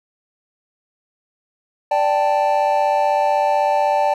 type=chord; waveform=triangle; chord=D suspended fourth; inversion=none; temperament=equal; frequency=587.3 / 784 / 880 Hz; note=D5 / G5 / A5; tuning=0 / 0 / 0 cents; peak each=-17 dBFS; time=1.91-4.14 s; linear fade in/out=5 ms; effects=none